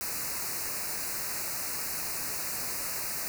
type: band-stop noise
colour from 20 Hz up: white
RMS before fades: -34 dBFS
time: 0.01-3.28 s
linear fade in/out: 0 ms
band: 2700 to 4100 Hz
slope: 96 dB/octave
effects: none